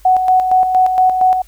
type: tone with tremolo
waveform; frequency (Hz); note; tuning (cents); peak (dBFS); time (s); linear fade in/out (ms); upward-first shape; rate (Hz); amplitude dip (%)
sine; 743; F#5; +7; -7; 0.05-1.42; 5; square; 4.3; 50
effects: added 50 Hz sine -42 dBFS peak until 1.47 s + white hiss -50 dBFS RMS until 1.47 s